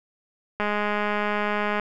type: click train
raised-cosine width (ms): 0.5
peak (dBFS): -11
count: 250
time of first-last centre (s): 0.6-1.797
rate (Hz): 208
effects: none